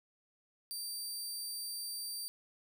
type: tone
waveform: 20% pulse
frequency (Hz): 4667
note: D8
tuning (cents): -12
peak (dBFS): -33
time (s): 0.71-2.28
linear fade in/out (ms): 0
effects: none